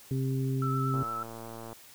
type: harmonic tone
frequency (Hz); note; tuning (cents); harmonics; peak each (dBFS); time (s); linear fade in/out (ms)
132.7; C3; +25; 1 / 2 / 3; -28 / -34 / -38; 0.11-1.03; 2
type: tone with vibrato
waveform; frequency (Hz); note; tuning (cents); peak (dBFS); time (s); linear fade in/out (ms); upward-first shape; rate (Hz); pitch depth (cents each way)
sine; 1318.5; E6; 0; -32; 0.62-1.23; 2; sine; 8.7; 23
type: click train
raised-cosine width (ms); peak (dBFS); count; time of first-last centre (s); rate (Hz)
1; -29; 91; 0.94-1.729; 114
effects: white hiss -53 dBFS RMS until 1.94 s